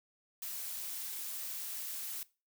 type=noise; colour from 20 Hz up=blue; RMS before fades=-41 dBFS; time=0.42-2.23 s; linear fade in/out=2 ms; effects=noise-tail reverb RT60 0.3 s tail -20 dB re dry